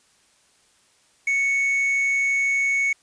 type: tone with quantisation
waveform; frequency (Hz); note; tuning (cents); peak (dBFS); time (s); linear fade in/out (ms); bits
triangle; 2217; C#7; 0; -17; 1.27-2.93; 5; 7
effects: white hiss -60 dBFS RMS until 3.02 s + resampled to 22050 Hz